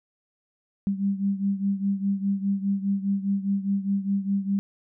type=beating tone pair; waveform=sine; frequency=196.4 / 201.3 Hz; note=G3 / G3; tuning=+4 / +46 cents; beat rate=4.9 Hz; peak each=-24 / -28 dBFS; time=0.87-4.59 s; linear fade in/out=0 ms; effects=none